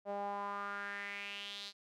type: tone with band-pass filter sweep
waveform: sawtooth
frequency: 201.6 Hz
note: G3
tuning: 49 cents sharp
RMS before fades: -42 dBFS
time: 0.05-1.73 s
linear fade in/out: 50 ms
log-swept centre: 640 to 4300 Hz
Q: 4.3
effects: none